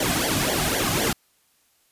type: noise with flanger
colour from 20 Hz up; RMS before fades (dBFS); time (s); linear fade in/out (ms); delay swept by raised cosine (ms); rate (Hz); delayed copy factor
pink; -23; 0-1.13; 5; 0.76 to 2.26; 3.9; -0.95
effects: white hiss -64 dBFS RMS until 1.91 s + resampled to 32000 Hz